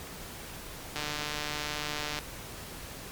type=click train; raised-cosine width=0.2 ms; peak=-16 dBFS; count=184; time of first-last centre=0.96-2.188 s; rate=149 Hz; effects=pink hiss -43 dBFS RMS until 3.11 s + MP3 96 kbps